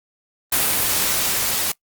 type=noise with level ramp; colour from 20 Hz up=white; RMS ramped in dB=-18 to -22 dBFS; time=0.52-1.72 s; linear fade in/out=5 ms; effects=noise-tail reverb RT60 0.1 s tail -23 dB re dry + Opus 24 kbps